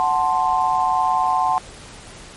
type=chord; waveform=sine; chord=F# diminished; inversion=none; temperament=equal with one note detuned; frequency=740 / 877.5 / 1046.5 Hz; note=F#5 / A5 / C6; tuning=0 / -5 / 0 cents; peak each=-20 dBFS; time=0-1.58 s; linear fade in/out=0 ms; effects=pink hiss -40 dBFS RMS until 2.36 s + MP3 48 kbps